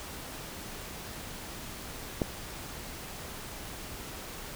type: click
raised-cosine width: 2 ms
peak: -13 dBFS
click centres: 2.218 s
effects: pink hiss -42 dBFS RMS until 4.55 s